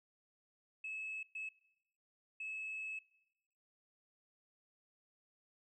sine tone bursts at uneven times, 2592 Hz, E7, 30 cents flat, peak -40 dBFS, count 3, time 0.84-1.23 / 1.35-1.49 / 2.4-2.99 s, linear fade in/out 5 ms, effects noise-tail reverb RT60 0.9 s tail -20 dB re dry + tanh soft clip ceiling -37 dBFS

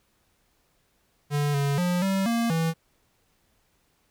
square tone with pitch steps, 145.6 / 141.2 / 177.8 / 193.4 / 232.6 / 163.6 Hz, D3 / C#3 / F3 / G3 / A#3 / E3, -15 / +32 / +31 / -23 / -4 / -13 cents, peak -23 dBFS, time 1.3-2.74 s, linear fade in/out 50 ms, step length 240 ms, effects pink hiss -68 dBFS RMS until 4.1 s

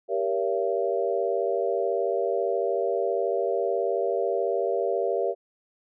sine chord, G diminished seventh, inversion none, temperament just, 392 / 470.4 / 564.5 / 677.4 Hz, G4 / Bb4 / Db5 / Fb5, 0 / +16 / +31 / +47 cents, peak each -28 / -28 / -29 / -29 dBFS, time 0.08-5.35 s, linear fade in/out 50 ms, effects none

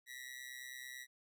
sawtooth tone with amplitude modulation, 1928 Hz, B6, 42 cents flat, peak -40 dBFS, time 0.06-1.07 s, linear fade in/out 50 ms, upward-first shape sine, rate 129 Hz, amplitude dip 80%, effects none

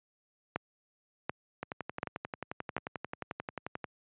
two click trains, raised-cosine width 0.5 ms, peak -21 / -16 dBFS, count 26 / 4, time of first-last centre 1.63-3.842 / 0.56-2.766 s, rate 11.3 / 1.36 Hz, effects high-pass 100 Hz 12 dB/octave + resampled to 8000 Hz

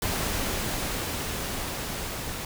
pink noise with level ramp, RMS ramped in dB -28 to -34 dBFS, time 0.02-2.45 s, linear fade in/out 2 ms, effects none

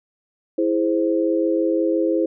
sine chord, E augmented, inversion none, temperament equal, 329.6 / 415.3 / 523.3 Hz, E4 / G#4 / B#4, 0 / 0 / 0 cents, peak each -19 / -24 / -22 dBFS, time 0.58-2.26 s, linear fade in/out 5 ms, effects none

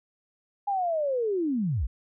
sine linear sweep, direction down, 824 to 42.58 Hz, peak -24 dBFS, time 0.67-1.87 s, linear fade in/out 10 ms, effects none

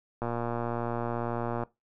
click train, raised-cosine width 1 ms, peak -18 dBFS, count 168, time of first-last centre 0.22-1.635 s, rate 118 Hz, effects noise-tail reverb RT60 0.2 s tail -20 dB re dry

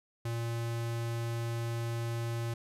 square tone, 116.5 Hz, A#2, 1 cent flat, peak -33 dBFS, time 0.25-2.54 s, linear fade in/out 5 ms, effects resampled to 32000 Hz

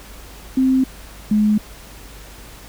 sine tone pair in turn, 261.6 / 211.5 Hz, C4 / G#3, 0 / +32 cents, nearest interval major third, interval 368 cents, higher first, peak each -12 dBFS, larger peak neither, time 0.57-0.84 / 1.31-1.58 s, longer neither, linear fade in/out 5 ms, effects added 50 Hz sine -40 dBFS peak until 2.68 s + pink hiss -41 dBFS RMS until 2.68 s

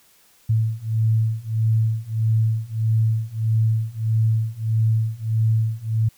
sine beating tone pair, 110.3 / 111.9 Hz, A2 / A2, +5 / +30 cents, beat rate 1.6 Hz, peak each -21 / -20 dBFS, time 0.49-6.09 s, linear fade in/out 10 ms, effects white hiss -56 dBFS RMS until 6.17 s

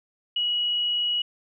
sine tone, 2914 Hz, F#7, 27 cents flat, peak -22 dBFS, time 0.36-1.22 s, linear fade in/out 5 ms, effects none

